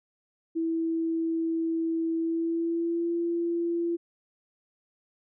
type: tone with pitch glide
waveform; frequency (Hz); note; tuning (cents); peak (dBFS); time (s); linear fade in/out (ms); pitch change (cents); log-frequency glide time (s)
sine; 327.9 to 340.2; E4 to F4; -9 to -45; -25; 0.55-3.97; 20; +64; 2.17-3.12
effects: none